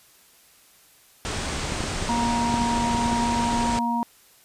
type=low-pass noise; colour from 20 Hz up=pink; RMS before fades=-29 dBFS; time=1.25-3.79 s; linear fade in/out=0 ms; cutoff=9200 Hz; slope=96 dB/octave
type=clicks; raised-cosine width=3 ms; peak=-17 dBFS; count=9; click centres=1.722 / 1.806 / 1.839 / 2.026 / 2.541 / 2.617 / 2.949 / 3.059 / 3.131 s
type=harmonic tone; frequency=235.7 Hz; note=A#3; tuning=19 cents sharp; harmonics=1 / 3 / 4; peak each=-25 / -34 / -24 dBFS; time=2.09-4.03 s; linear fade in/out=0 ms
effects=white hiss -55 dBFS RMS until 4.44 s + resampled to 32000 Hz